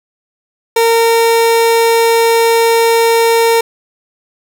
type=tone; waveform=30% pulse; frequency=459.4 Hz; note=A#4; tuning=25 cents flat; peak=-5 dBFS; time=0.76-3.61 s; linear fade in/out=5 ms; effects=none